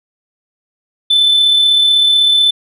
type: tone with amplitude modulation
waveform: sine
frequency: 3520 Hz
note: A7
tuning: in tune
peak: -4 dBFS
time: 1.1-2.51 s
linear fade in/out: 10 ms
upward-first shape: sine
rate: 36 Hz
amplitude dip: 35%
effects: tanh soft clip ceiling -5 dBFS